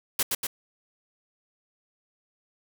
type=noise with echo; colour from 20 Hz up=white; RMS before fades=-24 dBFS; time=0.19-0.23 s; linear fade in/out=5 ms; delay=120 ms; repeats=2; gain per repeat=-3 dB; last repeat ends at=0.47 s; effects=none